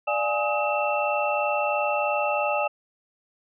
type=tone cluster; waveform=sine; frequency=589 / 692 / 832 / 1265 / 2683 Hz; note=D5 / F5 / G#5 / D#6 / E7; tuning=+5 / -16 / +3 / +28 / +30 cents; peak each=-26 / -33 / -27 / -30 / -29 dBFS; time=0.07-2.68 s; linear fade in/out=10 ms; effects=none